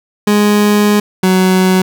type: tone pair in turn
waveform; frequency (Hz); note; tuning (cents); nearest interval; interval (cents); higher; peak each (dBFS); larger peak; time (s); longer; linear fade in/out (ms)
30% pulse; 207.7 / 186.31; G#3 / F#3; 0 / +12; major second; 188; first; -5; neither; 0.27-1 / 1.23-1.82; first; 5
effects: none